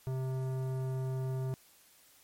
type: tone with tanh clipping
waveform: sine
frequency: 130.81 Hz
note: C3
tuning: in tune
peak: -34 dBFS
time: 0.07-1.54 s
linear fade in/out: 0 ms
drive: 15 dB
effects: white hiss -62 dBFS RMS until 2.23 s + MP3 64 kbps